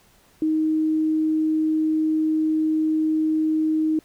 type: tone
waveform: sine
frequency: 313.3 Hz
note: D#4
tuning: 12 cents sharp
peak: -18 dBFS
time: 0.42-3.99 s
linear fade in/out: 2 ms
effects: pink hiss -57 dBFS RMS until 4.04 s